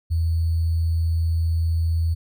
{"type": "tone with sample-and-hold", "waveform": "sine", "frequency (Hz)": 82.41, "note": "E2", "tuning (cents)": 0, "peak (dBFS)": -18, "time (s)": [0.1, 2.15], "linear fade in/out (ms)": 20, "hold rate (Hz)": 4410, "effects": []}